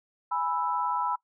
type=chord; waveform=sine; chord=E major; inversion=first; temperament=equal; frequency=830.6 / 987.8 / 1318.5 Hz; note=G#5 / B5 / E6; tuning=0 / 0 / 0 cents; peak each=-33 / -28 / -32 dBFS; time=0.31-1.16 s; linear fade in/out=10 ms; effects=noise-tail reverb RT60 0.1 s tail -21 dB re dry